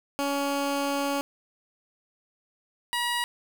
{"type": "tone pair in turn", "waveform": "15% pulse", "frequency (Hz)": [280.9, 960.5], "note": ["C#4", "B5"], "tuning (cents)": [23, -48], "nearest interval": "octave + major sixth", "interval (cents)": 2129, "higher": "second", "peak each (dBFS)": -19, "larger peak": "neither", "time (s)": [[0.19, 1.21], [2.93, 3.24]], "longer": "first", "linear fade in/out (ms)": 0, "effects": ["8-bit"]}